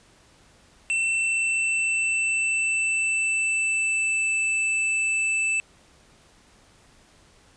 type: tone with pitch glide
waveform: square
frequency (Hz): 2685 to 2639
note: E7 to E7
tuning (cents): +31 to +1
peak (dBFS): -22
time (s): 0.9-5.6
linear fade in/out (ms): 0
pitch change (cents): -30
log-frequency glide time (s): 1.02-4.32
effects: pink hiss -56 dBFS RMS until 7.56 s + resampled to 22050 Hz